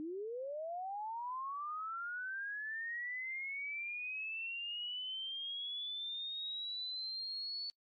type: linear sweep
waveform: sine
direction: up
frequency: 296.8 to 4461 Hz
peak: -39 dBFS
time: 0-7.7 s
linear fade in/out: 0 ms
effects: noise-tail reverb RT60 0.1 s tail -26 dB re dry + AAC 48 kbps